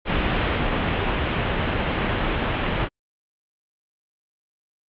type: low-pass noise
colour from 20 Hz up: pink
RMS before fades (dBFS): -23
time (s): 0.05-2.89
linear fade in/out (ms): 50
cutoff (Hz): 3300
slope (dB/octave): 48
effects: Opus 48 kbps